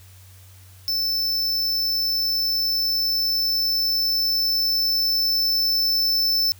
square tone with level ramp, 5290 Hz, E8, 5 cents sharp, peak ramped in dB -21 to -18 dBFS, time 0.88-6.52 s, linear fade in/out 0 ms, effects added 93 Hz sine -45 dBFS peak until 6.59 s + white hiss -52 dBFS RMS until 6.59 s

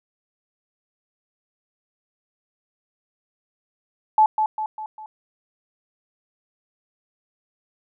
sine tone with echo, 864 Hz, A5, 32 cents flat, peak -11 dBFS, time 4.18-4.26 s, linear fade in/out 2 ms, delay 200 ms, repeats 4, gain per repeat -6 dB, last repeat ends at 5.06 s, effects none

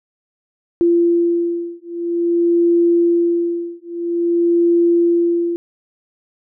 sine beating tone pair, 342.2 / 342.7 Hz, F4 / F4, -35 / -33 cents, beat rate 0.5 Hz, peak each -16 / -16 dBFS, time 0.81-5.56 s, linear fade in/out 0 ms, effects none

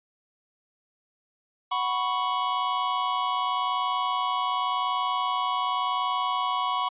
square chord, F# suspended fourth, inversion none, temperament equal, 740 / 987.8 / 1108.7 Hz, F#5 / B5 / C#6, 0 / 0 / 0 cents, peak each -33 / -29 / -28 dBFS, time 1.71-6.89 s, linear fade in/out 10 ms, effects resampled to 8000 Hz

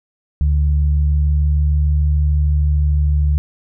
sine tone pair together, 73.49 / 146.83 Hz, D2 / D3, +2 / 0 cents, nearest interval octave, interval 1198 cents, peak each -12 / -22 dBFS, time 0.41-3.38 s, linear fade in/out 0 ms, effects none

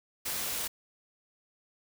white noise, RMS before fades -34 dBFS, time 0.25-0.68 s, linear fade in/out 10 ms, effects none

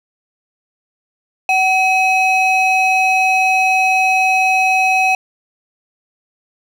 triangle ring-modulated tone, 1650 Hz, G#6, 12 cents flat, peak -6 dBFS, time 1.49-5.15 s, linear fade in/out 2 ms, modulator 896 Hz, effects none

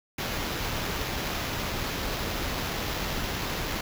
pink noise with sample-and-hold, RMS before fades -31 dBFS, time 0.18-3.81 s, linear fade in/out 5 ms, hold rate 8820 Hz, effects none

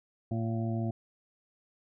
harmonic tone with a mistuned harmonic, 113.4 Hz, A#2, 47 cents flat, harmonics 1 / 2 / 3 / 5 / 6 / 7, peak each -31 / -34 / -39 / -47 / -41 / -52 dBFS, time 0.31-0.91 s, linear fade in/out 5 ms, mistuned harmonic 7, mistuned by -77 cents, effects none

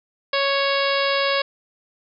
harmonic tone, 554.4 Hz, C#5, in tune, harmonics 1 / 2 / 3 / 4 / 5 / 6 / 7 / 8 / 9, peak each -22 / -25 / -27 / -28 / -29 / -30 / -30 / -31 / -32 dBFS, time 0.33-1.42 s, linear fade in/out 5 ms, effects none

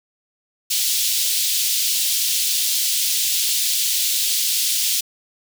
pink high-pass noise, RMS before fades -20 dBFS, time 0.7-5.01 s, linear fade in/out 10 ms, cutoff 3300 Hz, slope 24 dB/octave, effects none

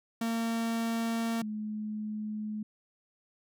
45% pulse / sine tone pair in turn, 228.8 / 213.2 Hz, A#3 / G#3, -32 / +46 cents, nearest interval minor second, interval 122 cents, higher first, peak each -29 / -33 dBFS, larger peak first, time 0.21-1.42 / 1.42-2.63 s, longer neither, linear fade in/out 5 ms, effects none

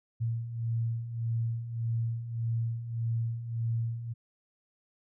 sine beating tone pair, 114 / 115.7 Hz, A#2 / A#2, -38 / -13 cents, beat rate 1.7 Hz, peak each -36 / -30 dBFS, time 0.2-4.14 s, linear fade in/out 20 ms, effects none

